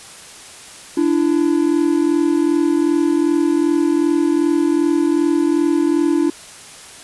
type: tone pair together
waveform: triangle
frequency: 293.7 / 336.3 Hz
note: D4 / E4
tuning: 0 / +35 cents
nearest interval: major second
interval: 235 cents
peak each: -14 dBFS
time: 0.97-6.3 s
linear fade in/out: 5 ms
effects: white hiss -38 dBFS RMS until 7.03 s + resampled to 24000 Hz